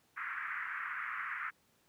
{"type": "band-pass noise", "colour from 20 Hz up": "pink", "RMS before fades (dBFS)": -40, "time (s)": [0.16, 1.51], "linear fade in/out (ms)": 20, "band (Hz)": [1200, 2100], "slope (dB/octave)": 48, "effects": ["pink hiss -71 dBFS RMS until 1.88 s", "high-pass 100 Hz 12 dB/octave"]}